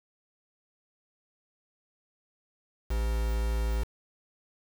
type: tone with quantisation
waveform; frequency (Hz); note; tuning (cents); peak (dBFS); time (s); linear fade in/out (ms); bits
triangle; 56.1; A1; +34; -24; 2.9-3.84; 10; 6
effects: none